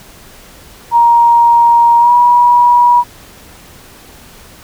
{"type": "tone with pitch glide", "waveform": "sine", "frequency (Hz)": [940, 965.9], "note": ["A#5", "B5"], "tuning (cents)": [14, -39], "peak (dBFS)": -4, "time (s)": [0.91, 3.04], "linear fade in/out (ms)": 50, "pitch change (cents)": 47, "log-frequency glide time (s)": [1.99, 2.12], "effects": ["pink hiss -38 dBFS RMS until 4.63 s"]}